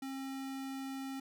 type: tone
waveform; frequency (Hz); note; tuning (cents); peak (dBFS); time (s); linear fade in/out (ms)
square; 268.7; C4; +46; -40; 0.02-1.2; 5
effects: none

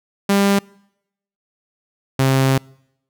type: tone pair in turn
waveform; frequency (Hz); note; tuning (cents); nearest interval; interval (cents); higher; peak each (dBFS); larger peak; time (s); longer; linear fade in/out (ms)
sawtooth; 199.2 / 133.5; G3 / C3; +28 / +35; perfect fifth; 693; first; -9; neither; 0.29-0.59 / 2.19-2.58; second; 5
effects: noise-tail reverb RT60 0.8 s tail -26 dB re dry

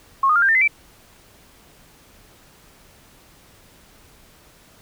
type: tone with pitch steps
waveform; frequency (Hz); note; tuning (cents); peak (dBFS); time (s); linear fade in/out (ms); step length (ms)
sine; 1085 / 1232 / 1399 / 1588.5 / 1803.8 / 2048 / 2326; C#6 / D#6 / F6 / G6 / A6 / C7 / D7; -37 / -17 / +3 / +23 / +43 / -38 / -17; -13; 0.23-0.678; 5; 64
effects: pink hiss -51 dBFS RMS until 4.81 s

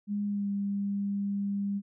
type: tone with pitch glide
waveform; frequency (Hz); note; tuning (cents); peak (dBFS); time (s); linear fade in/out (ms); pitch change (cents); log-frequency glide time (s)
sine; 204.8 to 200.4; G#3 to G3; -24 to +38; -28; 0.07-1.82; 50; -38; 0.25-0.49
effects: none

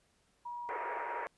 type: tone with pitch glide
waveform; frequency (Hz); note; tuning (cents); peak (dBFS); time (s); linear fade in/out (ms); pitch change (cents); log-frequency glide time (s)
sine; 960 to 947.3; B5 to A#5; -49 to +28; -39; 0.45-1.25; 10; -23; 0.61-0.96
type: band-pass noise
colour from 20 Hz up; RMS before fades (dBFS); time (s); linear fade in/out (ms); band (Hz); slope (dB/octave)
pink; -41; 0.69-1.27; 0; 390 to 2200; 48
effects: pink hiss -72 dBFS RMS until 1.37 s + resampled to 24000 Hz

